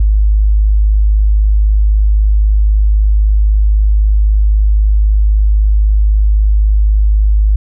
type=tone; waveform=sine; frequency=51.91 Hz; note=G#1; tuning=in tune; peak=-6 dBFS; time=0-7.56 s; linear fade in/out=5 ms; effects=none